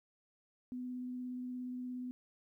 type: tone with vibrato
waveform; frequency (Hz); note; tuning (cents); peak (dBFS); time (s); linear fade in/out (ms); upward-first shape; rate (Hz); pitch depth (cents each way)
sine; 250.3; B3; +23; -39; 0.72-2.11; 0; triangle; 17; 12
effects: 13-bit